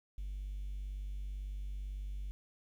triangle tone, 49 Hz, G1, in tune, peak -35 dBFS, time 0.18-2.31 s, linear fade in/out 0 ms, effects tanh soft clip ceiling -34 dBFS + 11-bit

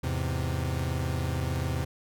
40% pulse chord, E augmented, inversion none, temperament equal, 82.41 / 103.83 / 130.81 Hz, E2 / G#2 / B#2, 0 / 0 / 0 cents, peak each -30 / -36 / -30 dBFS, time 0.03-1.85 s, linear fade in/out 10 ms, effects none

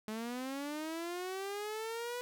sawtooth linear sweep, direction up, 212.4 to 494.1 Hz, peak -34 dBFS, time 0.08-2.21 s, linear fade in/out 0 ms, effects none

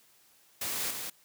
white noise with echo, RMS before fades -34 dBFS, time 0.61-0.91 s, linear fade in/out 5 ms, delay 190 ms, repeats 1, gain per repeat -4 dB, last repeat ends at 1.1 s, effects white hiss -63 dBFS RMS until 1.24 s + high-pass 80 Hz 12 dB/octave

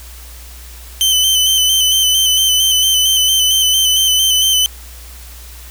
sawtooth tone with vibrato, 3060 Hz, G7, 42 cents flat, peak -7 dBFS, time 1.01-4.66 s, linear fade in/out 0 ms, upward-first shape square, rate 4.4 Hz, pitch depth 27 cents each way, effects added 60 Hz sine -33 dBFS peak until 5.7 s + white hiss -38 dBFS RMS until 5.7 s

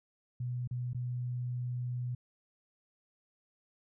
sine tone with dropouts, 123.47 Hz, B2, in tune, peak -33 dBFS, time 0.4-2.15 s, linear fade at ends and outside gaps 5 ms, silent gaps 0.675-0.71 / 0.933-0.946 s, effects none

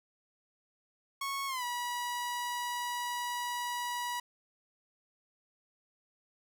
sawtooth tone with pitch glide, 1102 to 970.5 Hz, C#6 to B5, -11 to -31 cents, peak -30 dBFS, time 1.21-4.2 s, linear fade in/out 5 ms, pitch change -220 cents, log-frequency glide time 1.47-1.64 s, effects none

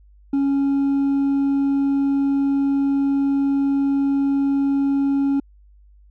sine tone with hard clipping, 277.2 Hz, C#4, in tune, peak -17 dBFS, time 0.33-5.4 s, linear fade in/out 5 ms, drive 2 dB, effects added 50 Hz sine -47 dBFS peak until 6.1 s

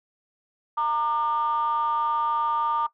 triangle ring-modulated tone, 138.4 Hz, C#3, 2 cents flat, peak -16 dBFS, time 0.77-2.87 s, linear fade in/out 10 ms, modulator 1060 Hz, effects noise-tail reverb RT60 0.1 s tail -20 dB re dry + tanh soft clip ceiling -15 dBFS

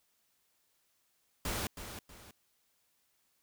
pink noise with echo, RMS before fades -36 dBFS, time 1.45-1.67 s, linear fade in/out 2 ms, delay 320 ms, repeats 2, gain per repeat -9 dB, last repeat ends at 2.31 s, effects white hiss -75 dBFS RMS until 3.42 s

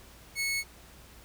sawtooth tone, 2200 Hz, C#7, 14 cents flat, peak -25 dBFS, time 0.35-0.64 s, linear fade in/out 50 ms, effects added 60 Hz sine -56 dBFS peak until 1.24 s + pink hiss -54 dBFS RMS until 1.24 s

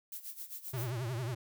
violet noise with tremolo, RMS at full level -42 dBFS, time 0.12-0.9 s, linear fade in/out 2 ms, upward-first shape sine, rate 7.6 Hz, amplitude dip 80%
square tone with vibrato, 122.1 Hz, B2, 19 cents flat, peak -35 dBFS, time 0.73-1.35 s, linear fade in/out 10 ms, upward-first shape triangle, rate 11 Hz, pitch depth 190 cents each way
effects none

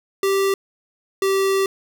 square tone pair in turn, 390.9 / 388.2 Hz, G4 / G4, -5 / -17 cents, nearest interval unison, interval 12 cents, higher first, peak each -17 dBFS, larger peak neither, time 0.23-0.54 / 1.22-1.66 s, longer second, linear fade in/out 2 ms, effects none

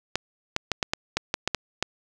clicks, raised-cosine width 0.2 ms, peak -6 dBFS, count 10, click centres 0.156 / 0.564 / 0.717 / 0.828 / 0.935 / 1.17 / 1.341 / 1.476 / 1.547 / 1.826 s, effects none

